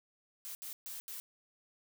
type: noise bursts at uneven times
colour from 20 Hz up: blue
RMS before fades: -44 dBFS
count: 4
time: 0.45-0.55 / 0.62-0.73 / 0.86-1 / 1.08-1.2 s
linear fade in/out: 0 ms
effects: none